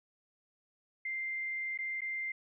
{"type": "tone with dropouts", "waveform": "sine", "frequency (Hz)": 2093, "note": "C7", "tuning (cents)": 0, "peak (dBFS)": -34, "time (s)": [1.05, 2.32], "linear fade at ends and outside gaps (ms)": 5, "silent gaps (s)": [[1.776, 1.787], [2.008, 2.017]], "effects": []}